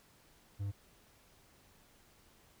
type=tone; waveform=triangle; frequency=100 Hz; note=G2; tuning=35 cents sharp; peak=-33 dBFS; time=0.59-0.72 s; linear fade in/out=20 ms; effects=pink hiss -65 dBFS RMS until 2.6 s